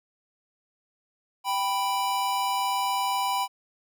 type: tone pair together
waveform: square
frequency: 784 / 988.1 Hz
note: G5 / B5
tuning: 0 / +1 cents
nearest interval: major third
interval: 401 cents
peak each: -29 / -27 dBFS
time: 1.44-3.48 s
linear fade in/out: 50 ms
effects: none